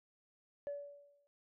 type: tone with exponential decay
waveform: sine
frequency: 573 Hz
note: D5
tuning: 43 cents flat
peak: -35 dBFS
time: 0.67-1.27 s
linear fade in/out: 0 ms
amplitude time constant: 130 ms
effects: tanh soft clip ceiling -35 dBFS